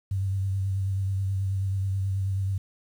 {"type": "tone with vibrato", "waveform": "sine", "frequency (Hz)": 96.7, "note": "G2", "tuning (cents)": -23, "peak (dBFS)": -24, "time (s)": [0.11, 2.58], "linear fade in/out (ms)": 5, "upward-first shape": "triangle", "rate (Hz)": 9.3, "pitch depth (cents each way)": 36, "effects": ["9-bit"]}